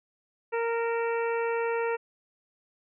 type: harmonic tone with a mistuned harmonic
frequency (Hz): 463.1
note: A#4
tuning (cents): -11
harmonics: 1 / 2 / 3 / 4 / 5 / 6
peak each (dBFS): -27 / -33 / -37 / -39 / -41 / -43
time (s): 0.52-1.97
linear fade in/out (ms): 20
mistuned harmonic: 6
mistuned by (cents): -57
effects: none